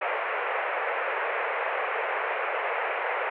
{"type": "band-pass noise", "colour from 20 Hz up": "pink", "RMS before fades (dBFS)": -29, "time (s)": [0.01, 3.3], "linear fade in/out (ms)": 10, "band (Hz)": [450, 2500], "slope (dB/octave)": 48, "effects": []}